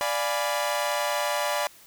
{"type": "chord", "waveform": "sawtooth", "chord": "D diminished seventh", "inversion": "none", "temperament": "equal", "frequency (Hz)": [587.3, 698.5, 830.6, 987.8], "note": ["D5", "F5", "Ab5", "Cb6"], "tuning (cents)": [0, 0, 0, 0], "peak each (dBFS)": [-24, -29, -28, -27], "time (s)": [0.01, 1.67], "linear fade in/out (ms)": 0, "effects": ["white hiss -52 dBFS RMS until 1.86 s"]}